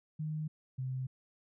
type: tone pair in turn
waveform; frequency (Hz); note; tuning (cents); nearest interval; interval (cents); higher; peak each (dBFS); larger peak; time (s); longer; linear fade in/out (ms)
sine; 154.5 / 129.92; D#3 / C3; -12 / -12; minor third; 300; first; -34 / -34; neither; 0.19-0.48 / 0.78-1.07; neither; 10
effects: none